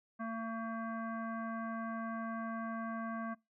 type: tone with frequency modulation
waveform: sine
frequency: 678 Hz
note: E5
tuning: 49 cents sharp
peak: -38 dBFS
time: 0.19-3.35 s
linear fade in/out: 20 ms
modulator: 452 Hz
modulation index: 1.8
effects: noise-tail reverb RT60 0.2 s tail -22 dB re dry